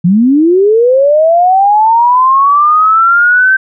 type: linear sweep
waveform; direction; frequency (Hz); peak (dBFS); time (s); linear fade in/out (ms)
sine; up; 164.81 to 1559; -4; 0.04-3.57; 10
effects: none